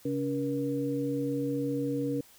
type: tone cluster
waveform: sine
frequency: 136.7 / 282.4 / 476.6 Hz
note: C#3 / C#4 / A#4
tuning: -24 / +32 / +38 cents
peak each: -36 / -30 / -33 dBFS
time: 0.05-2.21 s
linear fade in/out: 5 ms
effects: white hiss -57 dBFS RMS until 2.38 s